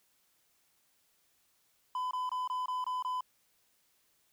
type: tone bursts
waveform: triangle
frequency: 1007 Hz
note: B5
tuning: 33 cents sharp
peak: -30 dBFS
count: 7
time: 1.95-3.208 s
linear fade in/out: 2 ms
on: 160 ms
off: 23 ms
effects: white hiss -72 dBFS RMS until 4.32 s